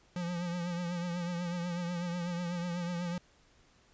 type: tone with vibrato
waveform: square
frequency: 174.61 Hz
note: F3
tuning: in tune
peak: -34 dBFS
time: 0.16-3.18 s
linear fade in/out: 2 ms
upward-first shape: triangle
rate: 8.1 Hz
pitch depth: 60 cents each way
effects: pink hiss -65 dBFS RMS until 3.93 s + resampled to 16000 Hz